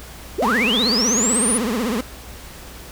sine linear sweep, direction up, 302.4 to 9956 Hz, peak -17 dBFS, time 0.38-1.58 s, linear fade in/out 10 ms
30% pulse tone with vibrato, 230 Hz, A#3, 23 cents flat, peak -17 dBFS, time 0.42-2.01 s, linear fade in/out 5 ms, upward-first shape triangle, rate 16 Hz, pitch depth 250 cents each way
effects added 60 Hz sine -40 dBFS peak until 2.91 s + pink hiss -39 dBFS RMS until 2.91 s

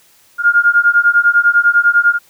sine beating tone pair, 1410 / 1420 Hz, F6 / F6, +16 / +28 cents, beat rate 10 Hz, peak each -11 dBFS, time 0.38-2.19 s, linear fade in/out 50 ms, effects white hiss -50 dBFS RMS until 2.29 s

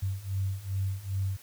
sine beating tone pair, 95.1 / 97.6 Hz, F#2 / G2, +48 / -7 cents, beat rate 2.5 Hz, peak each -33 / -31 dBFS, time 0.02-1.37 s, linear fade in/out 10 ms, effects white hiss -53 dBFS RMS until 1.42 s

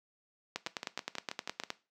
two click trains, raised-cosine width 0.2 ms, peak -17 / -20 dBFS, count 12 / 7, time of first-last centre 0.56-1.703 / 0.67-1.636 s, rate 9.62 / 6.21 Hz, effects noise-tail reverb RT60 0.3 s tail -17 dB re dry + high-pass 200 Hz 12 dB/octave

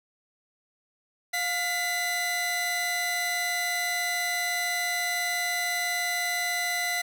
sawtooth tone pair together, 709.2 / 2006 Hz, F5 / B6, +26 / +26 cents, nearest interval octave + tritone, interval 1800 cents, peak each -28 / -24 dBFS, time 1.33-7.02 s, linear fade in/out 10 ms, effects none

